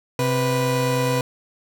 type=tone pair together; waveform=30% pulse; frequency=130.82 / 493.9 Hz; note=C3 / B4; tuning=0 / 0 cents; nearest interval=octave + major seventh; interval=2300 cents; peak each=-19 dBFS; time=0.19-1.21 s; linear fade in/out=2 ms; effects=none